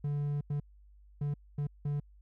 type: tone bursts at uneven times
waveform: triangle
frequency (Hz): 145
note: D3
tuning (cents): -22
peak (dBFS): -28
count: 5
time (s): 0.04-0.41 / 0.5-0.6 / 1.21-1.34 / 1.58-1.67 / 1.85-2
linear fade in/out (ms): 5
effects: added 50 Hz sine -55 dBFS peak until 2.21 s